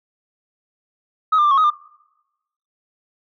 sine tone with pitch steps, 1270 / 1196 / 1182 / 1096 / 1259 / 1199 Hz, D#6 / D6 / D6 / C#6 / D#6 / D6, +35 / +31 / +11 / -20 / +20 / +36 cents, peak -10 dBFS, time 1.32-1.704 s, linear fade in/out 10 ms, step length 64 ms, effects noise-tail reverb RT60 1.0 s tail -26 dB re dry + tanh soft clip ceiling -10 dBFS

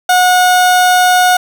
30% pulse tone, 728 Hz, F#5, 28 cents flat, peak -4 dBFS, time 0.09-1.37 s, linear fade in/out 5 ms, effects 7-bit

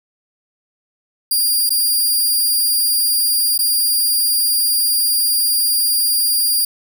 10% pulse tone with dropouts, 4805 Hz, D8, 39 cents sharp, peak -7 dBFS, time 1.31-6.65 s, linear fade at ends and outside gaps 5 ms, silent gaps 1.694-1.704 / 3.578-3.589 s, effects none

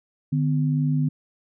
sine tone pair together, 150 / 252.3 Hz, D3 / B3, +37 / +37 cents, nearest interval major sixth, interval 900 cents, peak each -20 / -25 dBFS, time 0.32-1.09 s, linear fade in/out 10 ms, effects none

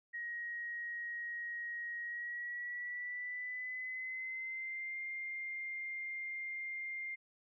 sine tone with pitch glide, 1889 to 2108 Hz, A#6 to C7, +22 to +12 cents, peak -39 dBFS, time 0.13-7.16 s, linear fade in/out 20 ms, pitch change +190 cents, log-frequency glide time 2.02-4.98 s, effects none

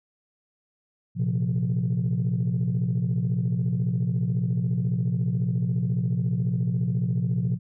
sine chord, Bb suspended second, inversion none, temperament equal, 116.54 / 130.81 / 174.61 Hz, Bb2 / C3 / F3, 0 / 0 / 0 cents, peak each -25 dBFS, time 1.15-7.59 s, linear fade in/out 50 ms, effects tanh soft clip ceiling -17 dBFS

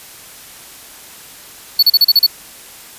square tone bursts, 4435 Hz, C#8, in tune, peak -6 dBFS, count 7, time 1.79-2.265 s, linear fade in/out 5 ms, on 37 ms, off 36 ms, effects white hiss -37 dBFS RMS until 2.98 s + resampled to 32000 Hz

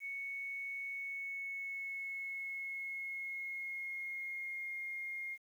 sine tone with pitch glide, 2217 to 2132 Hz, C#7 to C7, 0 to +32 cents, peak -39 dBFS, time 0-5.38 s, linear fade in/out 50 ms, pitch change -68 cents, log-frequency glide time 0.93-4.77 s, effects 11-bit

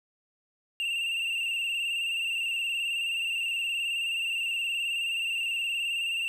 triangle tone with vibrato, 2742 Hz, F7, 32 cents flat, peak -26 dBFS, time 0.8-6.28 s, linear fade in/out 0 ms, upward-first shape square, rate 19 Hz, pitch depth 37 cents each way, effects none

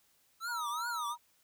square tone with vibrato, 1294 Hz, E6, 32 cents flat, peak -36 dBFS, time 0.4-1.16 s, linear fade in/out 50 ms, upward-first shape triangle, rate 2.6 Hz, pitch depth 220 cents each way
sine tone, 953 Hz, A#5, 38 cents sharp, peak -39 dBFS, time 0.47-1.18 s, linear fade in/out 50 ms
effects white hiss -70 dBFS RMS until 1.43 s

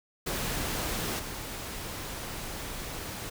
pink noise with level steps, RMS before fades -32 / -38 dBFS, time 0.26-3.3 s, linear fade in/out 10 ms, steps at 1.19 s, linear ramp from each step 5 ms, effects none

